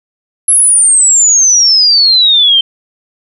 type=exponential sweep; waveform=sine; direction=down; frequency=11110 to 3103 Hz; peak=-4 dBFS; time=0.48-2.61 s; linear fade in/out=5 ms; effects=none